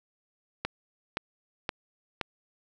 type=click train; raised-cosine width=0.3 ms; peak=-13 dBFS; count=4; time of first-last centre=0.65-2.212 s; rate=1.92 Hz; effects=none